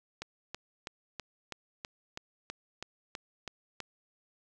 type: click train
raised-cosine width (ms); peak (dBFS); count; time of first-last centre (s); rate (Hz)
0.2; -21; 12; 0.22-3.803; 3.07
effects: none